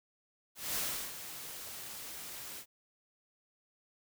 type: noise with ADSR envelope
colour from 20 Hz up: white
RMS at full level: -34 dBFS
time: 0.55-2.66 s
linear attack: 210 ms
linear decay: 360 ms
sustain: -11 dB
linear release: 74 ms
effects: none